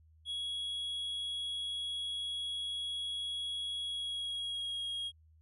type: tone with pitch glide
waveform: triangle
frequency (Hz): 3334 to 3279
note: G#7 to G#7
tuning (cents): +6 to -23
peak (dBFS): -34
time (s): 0.25-5.12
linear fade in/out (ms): 50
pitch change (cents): -29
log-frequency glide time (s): 3.82-4.87
effects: added 79 Hz sine -60 dBFS peak until 5.41 s + resampled to 32000 Hz